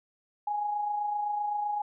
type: tone with amplitude modulation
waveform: sine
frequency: 830.6 Hz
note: G#5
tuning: in tune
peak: -26 dBFS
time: 0.47-1.82 s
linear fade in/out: 5 ms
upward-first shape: sine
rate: 27.8 Hz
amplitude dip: 40%
effects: none